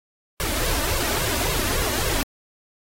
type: noise with flanger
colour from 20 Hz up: pink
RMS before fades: -24 dBFS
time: 0.4-2.23 s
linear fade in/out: 0 ms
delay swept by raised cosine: 1.8 to 3.4 ms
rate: 3.6 Hz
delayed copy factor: +0.95
effects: AAC 48 kbps